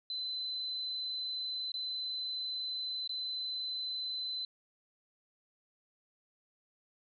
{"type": "tone with dropouts", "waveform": "sine", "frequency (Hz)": 4037, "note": "B7", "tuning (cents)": 37, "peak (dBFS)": -35, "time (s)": [0.1, 4.45], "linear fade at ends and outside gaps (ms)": 2, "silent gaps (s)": [[1.719, 1.74], [3.076, 3.093]], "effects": []}